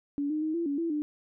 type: tone with pitch steps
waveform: sine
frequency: 285.6 / 306.4 / 313.1 / 338.1 / 283.7 / 333.9 / 298.6 Hz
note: D4 / D#4 / D#4 / E4 / C#4 / E4 / D4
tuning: -48 / -27 / +11 / +44 / +40 / +22 / +29 cents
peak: -27 dBFS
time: 0.18-1.02 s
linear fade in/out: 0 ms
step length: 120 ms
effects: none